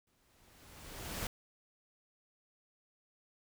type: noise with exponential growth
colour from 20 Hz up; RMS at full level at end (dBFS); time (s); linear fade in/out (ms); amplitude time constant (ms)
pink; -37; 0.07-1.27; 2; 260
effects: none